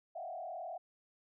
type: tone with frequency modulation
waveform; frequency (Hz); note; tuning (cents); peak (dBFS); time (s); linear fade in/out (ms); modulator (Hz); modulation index
sine; 698.5; F5; 0; -40; 0.15-0.78; 10; 38.8; 1.6
effects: none